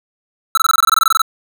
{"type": "tone bursts", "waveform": "square", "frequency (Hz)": 1318.5, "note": "E6", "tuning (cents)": 0, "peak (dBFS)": -9, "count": 15, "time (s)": [0.55, 1.218], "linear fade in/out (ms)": 2, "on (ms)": 24, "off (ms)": 22, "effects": []}